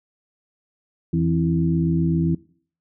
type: tone cluster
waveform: sine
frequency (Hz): 84.4 / 164.7 / 261.9 / 329.5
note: E2 / E3 / C4 / E4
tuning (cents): +41 / -1 / +2 / -1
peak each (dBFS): -28 / -19 / -27 / -25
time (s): 1.13-2.35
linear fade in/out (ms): 5
effects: noise-tail reverb RT60 0.5 s tail -21 dB re dry